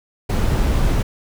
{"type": "noise", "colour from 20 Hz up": "brown", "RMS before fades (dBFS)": -17, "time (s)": [0.29, 1.03], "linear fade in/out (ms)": 10, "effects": []}